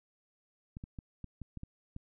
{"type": "clicks", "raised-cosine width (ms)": 5, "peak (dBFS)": -30, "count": 8, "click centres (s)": [0.769, 0.839, 0.988, 1.243, 1.417, 1.573, 1.634, 1.964], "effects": []}